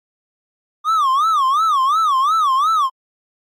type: tone with vibrato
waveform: triangle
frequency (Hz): 1174.7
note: D6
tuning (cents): 0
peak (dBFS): -11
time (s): 0.84-2.9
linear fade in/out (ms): 50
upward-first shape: sine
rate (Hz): 2.8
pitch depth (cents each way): 210
effects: AAC 64 kbps